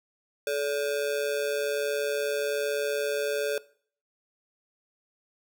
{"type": "ring-modulated tone", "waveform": "square", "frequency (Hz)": 502, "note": "B4", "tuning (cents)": 28, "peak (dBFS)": -24, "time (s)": [0.47, 3.58], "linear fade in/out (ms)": 0, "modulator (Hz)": 70.6, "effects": ["noise-tail reverb RT60 0.5 s tail -20 dB re dry"]}